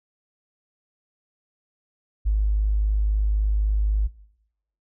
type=tone with tanh clipping; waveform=triangle; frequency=51.91 Hz; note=G#1; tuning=in tune; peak=-17 dBFS; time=2.25-4.08 s; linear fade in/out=20 ms; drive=3 dB; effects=noise-tail reverb RT60 0.8 s tail -20 dB re dry